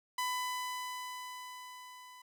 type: tone with level ramp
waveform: sawtooth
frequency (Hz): 1000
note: B5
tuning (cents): +21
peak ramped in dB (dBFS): -28 to -48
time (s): 0.18-2.22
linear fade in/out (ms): 5
effects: none